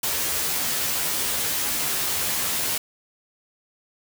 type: noise with comb filter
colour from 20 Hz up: white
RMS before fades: -25 dBFS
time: 0.03-2.78 s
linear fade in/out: 5 ms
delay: 13 ms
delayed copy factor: +0.95
effects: none